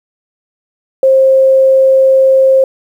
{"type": "tone", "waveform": "sine", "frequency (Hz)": 531, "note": "C5", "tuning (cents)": 25, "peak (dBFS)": -4, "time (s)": [1.03, 2.64], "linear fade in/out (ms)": 2, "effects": ["7-bit"]}